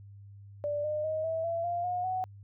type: tone with pitch steps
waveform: sine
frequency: 586 / 606.3 / 627.3 / 649.1 / 671.6 / 694.9 / 719 / 743.9 Hz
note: D5 / D#5 / D#5 / E5 / E5 / F5 / F#5 / F#5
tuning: -4 / -45 / +14 / -27 / +32 / -9 / -50 / +9 cents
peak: -29 dBFS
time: 0.64-2.24 s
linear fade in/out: 0 ms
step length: 200 ms
effects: added 100 Hz sine -47 dBFS peak until 2.43 s